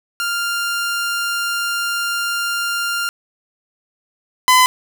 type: tone pair in turn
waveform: sawtooth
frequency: 1396.9 / 1013.1 Hz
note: F6 / B5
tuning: 0 / +44 cents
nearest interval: tritone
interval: 556 cents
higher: first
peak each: -15 / -5 dBFS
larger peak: second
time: 0.2-3.09 / 4.48-4.66 s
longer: first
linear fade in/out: 0 ms
effects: none